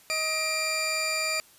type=tone pair together; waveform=20% pulse; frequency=630 / 2379 Hz; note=D#5 / D7; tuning=+21 / +22 cents; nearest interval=octave + major seventh; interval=2301 cents; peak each=-27 / -22 dBFS; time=0.1-1.4 s; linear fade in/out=0 ms; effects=white hiss -56 dBFS RMS until 1.58 s + resampled to 32000 Hz